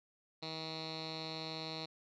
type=tone with low-pass filter; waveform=10% pulse; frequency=159.6 Hz; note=D#3; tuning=44 cents sharp; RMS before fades=-43 dBFS; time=0.42-1.86 s; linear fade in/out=10 ms; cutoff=4200 Hz; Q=8.8; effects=none